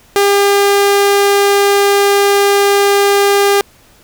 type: tone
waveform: sawtooth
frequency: 401.8 Hz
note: G4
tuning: 43 cents sharp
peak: -4 dBFS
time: 0.16-3.61 s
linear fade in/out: 0 ms
effects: pink hiss -46 dBFS RMS until 4.03 s